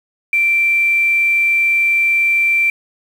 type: tone with quantisation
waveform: sine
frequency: 2349 Hz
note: D7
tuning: in tune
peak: -11 dBFS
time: 0.33-2.7 s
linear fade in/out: 2 ms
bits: 6
effects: none